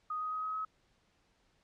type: tone with pitch steps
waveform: sine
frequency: 1244.5 / 1253.2 / 1261.9 / 1270.6 / 1279.5 Hz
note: D#6 / D#6 / D#6 / D#6 / D#6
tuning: 0 / +12 / +24 / +36 / +48 cents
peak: -34 dBFS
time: 0.1-0.65 s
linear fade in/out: 5 ms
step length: 110 ms
effects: pink hiss -72 dBFS RMS until 1.63 s + low-pass 6000 Hz 12 dB/octave